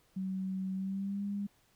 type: tone with pitch glide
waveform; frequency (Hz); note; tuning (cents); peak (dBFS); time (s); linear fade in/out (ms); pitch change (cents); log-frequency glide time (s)
sine; 189.3 to 201.7; F#3 to G3; +40 to +50; -33; 0.16-1.47; 10; +110; 0.74-1.24
effects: pink hiss -69 dBFS RMS until 1.75 s